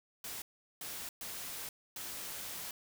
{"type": "noise bursts at uneven times", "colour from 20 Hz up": "white", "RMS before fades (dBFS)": -43, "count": 4, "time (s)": [[0.24, 0.42], [0.81, 1.09], [1.21, 1.69], [1.96, 2.71]], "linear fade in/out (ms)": 2, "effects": []}